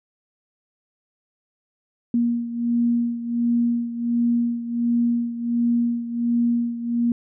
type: beating tone pair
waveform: sine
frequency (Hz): 236.3 / 237.7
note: A#3 / A#3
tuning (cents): +24 / +34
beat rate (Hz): 1.4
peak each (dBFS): -20 / -25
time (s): 2.14-7.12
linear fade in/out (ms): 2
effects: none